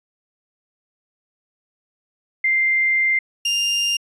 sine / 30% pulse tone pair in turn, 2093 / 2800 Hz, C7 / F7, 0 / +4 cents, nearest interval perfect fourth, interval 504 cents, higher second, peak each -15 dBFS, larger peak neither, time 2.44-3.19 / 3.45-3.97 s, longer first, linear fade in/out 5 ms, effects resampled to 24000 Hz

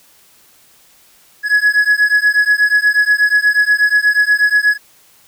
triangle beating tone pair, 1679 / 1687.3 Hz, G#6 / G#6, +18 / +27 cents, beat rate 8.3 Hz, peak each -11 dBFS, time 1.43-4.78 s, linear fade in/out 50 ms, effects white hiss -49 dBFS RMS until 5.27 s

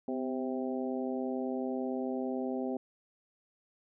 harmonic tone with a mistuned harmonic, 131.1 Hz, C3, 4 cents sharp, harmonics 2 / 3 / 4 / 5 / 6, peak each -34 / -38 / -40 / -42 / -44 dBFS, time 0.08-2.77 s, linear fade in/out 2 ms, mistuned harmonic 2, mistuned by -47 cents, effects none

